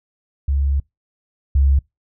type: tone pair in turn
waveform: sine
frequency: 69.5 / 68.74 Hz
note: C#2 / C#2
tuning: +5 / -14 cents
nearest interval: unison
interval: 19 cents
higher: first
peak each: -15 / -11 dBFS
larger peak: second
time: 0.48-0.8 / 1.55-1.79 s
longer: first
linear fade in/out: 5 ms
effects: noise-tail reverb RT60 0.2 s tail -26 dB re dry